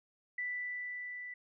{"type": "tone with level ramp", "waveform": "sine", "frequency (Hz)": 1978, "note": "B6", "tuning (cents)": 2, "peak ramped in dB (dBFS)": [-34, -42], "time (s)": [0.38, 1.34], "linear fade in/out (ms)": 5, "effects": []}